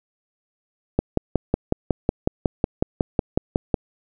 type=click train; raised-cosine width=2 ms; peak=-4 dBFS; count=16; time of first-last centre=0.99-3.742 s; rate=5.45 Hz; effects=none